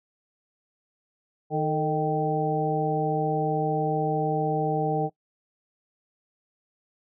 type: harmonic tone with a mistuned harmonic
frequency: 155.56 Hz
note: D#3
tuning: in tune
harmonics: 1 / 2 / 3 / 4 / 5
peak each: -28 / -32 / -27 / -33 / -27 dBFS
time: 1.5-5.1 s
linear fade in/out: 50 ms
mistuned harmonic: 3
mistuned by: -66 cents
effects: noise-tail reverb RT60 0.1 s tail -20 dB re dry